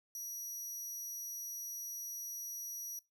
sawtooth tone, 5800 Hz, F#8, 35 cents flat, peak -38 dBFS, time 0.15-2.99 s, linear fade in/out 2 ms, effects noise-tail reverb RT60 0.2 s tail -21 dB re dry

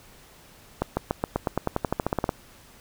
accelerating click train, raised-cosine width 1 ms, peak -9 dBFS, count 17, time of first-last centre 0.82-2.292 s, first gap 150 ms, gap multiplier 0.93, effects pink hiss -52 dBFS RMS until 2.8 s

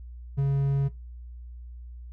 triangle tone, 138.59 Hz, C#3, in tune, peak -19 dBFS, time 0.37-0.89 s, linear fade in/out 20 ms, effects noise-tail reverb RT60 0.2 s tail -17 dB re dry + added 60 Hz sine -39 dBFS peak until 2.12 s

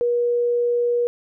sine tone, 480 Hz, B4, 49 cents flat, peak -17 dBFS, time 0.01-1.07 s, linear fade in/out 0 ms, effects none

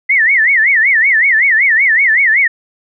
sine tone with vibrato, 1975.5 Hz, B6, in tune, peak -7 dBFS, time 0.09-2.48 s, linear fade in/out 10 ms, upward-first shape sine, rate 5.3 Hz, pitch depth 220 cents each way, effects none

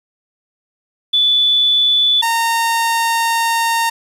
sine / sawtooth tone pair in turn, 3472 / 919.6 Hz, A7 / A#5, -24 / -24 cents, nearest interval octave + major seventh, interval 2300 cents, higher first, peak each -10 / -10 dBFS, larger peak neither, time 1.13-2.22 / 2.22-3.9 s, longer second, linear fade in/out 10 ms, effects resampled to 32000 Hz + 7-bit

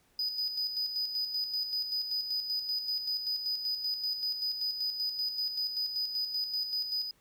triangle tone with tremolo, 4978 Hz, D#8, in tune, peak -28 dBFS, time 0.19-7.11 s, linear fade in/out 2 ms, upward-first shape square, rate 5.2 Hz, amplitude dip 50%, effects pink hiss -68 dBFS RMS until 7.2 s

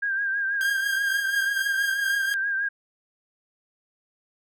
sine tone with vibrato, 1602 Hz, G6, 37 cents sharp, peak -23 dBFS, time 0.02-2.69 s, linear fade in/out 10 ms, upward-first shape triangle, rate 6.2 Hz, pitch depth 60 cents each way
sawtooth tone with tremolo, 1612 Hz, G6, 48 cents sharp, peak -23 dBFS, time 0.61-2.34 s, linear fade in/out 0 ms, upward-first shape sine, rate 4.2 Hz, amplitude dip 45%
effects none

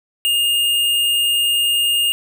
square tone, 2830 Hz, F7, 22 cents sharp, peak -15 dBFS, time 0.25-2.12 s, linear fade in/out 0 ms, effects none

